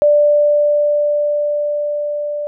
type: tone with level ramp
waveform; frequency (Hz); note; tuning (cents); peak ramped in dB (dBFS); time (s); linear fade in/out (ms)
sine; 589; D5; +5; -7 to -19; 0.02-2.47; 0
effects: none